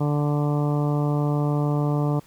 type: harmonic tone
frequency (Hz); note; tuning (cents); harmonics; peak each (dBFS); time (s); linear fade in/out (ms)
146.83; D3; 0; 1 / 2 / 3 / 4 / 5 / 6 / 7 / 8; -21 / -27 / -31 / -33 / -35 / -37 / -38 / -39; 0-2.2; 10
effects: pink hiss -54 dBFS RMS until 2.26 s